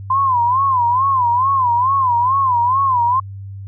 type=tone with vibrato; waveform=sine; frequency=1020 Hz; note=C6; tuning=44 cents flat; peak=-12 dBFS; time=0.1-3.2 s; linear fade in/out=5 ms; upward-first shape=sine; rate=2.3 Hz; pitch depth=140 cents each way; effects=added 98 Hz sine -28 dBFS peak until 3.67 s